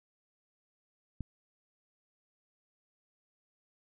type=click; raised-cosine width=5 ms; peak=-25 dBFS; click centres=1.207 s; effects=none